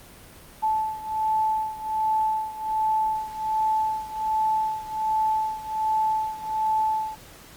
sine beating tone pair, 871 / 872.3 Hz, A5 / A5, -18 / -15 cents, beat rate 1.3 Hz, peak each -24 / -27 dBFS, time 0.62-7.16 s, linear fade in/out 20 ms, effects pink hiss -47 dBFS RMS until 7.56 s + Opus 32 kbps

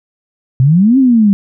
sine exponential two-way sweep, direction up then down, 123.47 to 273.7 to 194.7 Hz, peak -5 dBFS, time 0.6-1.33 s, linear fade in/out 0 ms, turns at 0.98 s, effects none

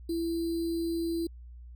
sine tone with sample-and-hold, 333.5 Hz, E4, 20 cents sharp, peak -28 dBFS, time 0.09-1.27 s, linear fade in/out 5 ms, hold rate 4410 Hz, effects added 60 Hz sine -44 dBFS peak until 1.75 s

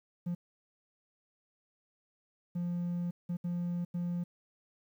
triangle tone bursts at uneven times, 174.6 Hz, F3, in tune, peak -29 dBFS, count 5, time 0.26-0.35 / 2.55-3.11 / 3.29-3.37 / 3.44-3.85 / 3.94-4.24 s, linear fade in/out 10 ms, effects tanh soft clip ceiling -25 dBFS + 11-bit

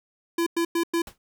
square tone bursts, 337.2 Hz, E4, 39 cents sharp, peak -22 dBFS, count 4, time 0.38-1.02 s, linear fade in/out 5 ms, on 85 ms, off 100 ms
pink noise with exponential decay, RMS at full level -36 dBFS, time 1.07-1.18 s, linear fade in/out 2 ms, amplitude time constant 22 ms
effects none

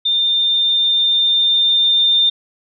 sine tone with level ramp, 3607 Hz, A7, 42 cents sharp, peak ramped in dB -13 to -10 dBFS, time 0.05-2.3 s, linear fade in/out 10 ms, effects none

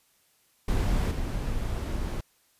brown noise with level steps, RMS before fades -25 / -30 dBFS, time 0.68-2.21 s, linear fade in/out 5 ms, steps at 1.11 s, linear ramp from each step 2 ms, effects white hiss -66 dBFS RMS until 2.59 s + resampled to 32000 Hz

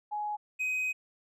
sine / triangle tone pair in turn, 838 / 2516 Hz, G#5 / D#7, +15 / +19 cents, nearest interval octave + perfect fifth, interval 1904 cents, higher second, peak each -31 / -27 dBFS, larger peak second, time 0.11-0.37 / 0.59-0.93 s, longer second, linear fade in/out 20 ms, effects resampled to 32000 Hz

